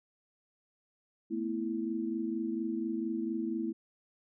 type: chord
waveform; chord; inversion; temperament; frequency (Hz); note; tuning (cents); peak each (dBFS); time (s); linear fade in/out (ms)
sine; A suspended second; none; equal with one note detuned; 222.6 / 246.9 / 329.6; A3 / B3 / E4; +20 / 0 / 0; -36 / -38 / -34; 1.3-3.73; 20
effects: none